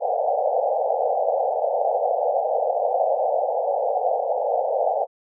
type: band-pass noise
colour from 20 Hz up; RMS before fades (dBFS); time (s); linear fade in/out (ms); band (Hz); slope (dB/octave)
white; -22; 0-5.07; 50; 480 to 800; 96
effects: none